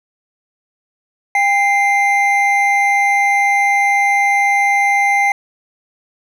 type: tone pair together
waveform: triangle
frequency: 802 / 2086 Hz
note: G5 / C7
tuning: +39 / -6 cents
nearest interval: octave + perfect fourth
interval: 1655 cents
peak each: -12 dBFS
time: 1.35-5.32 s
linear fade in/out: 2 ms
effects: none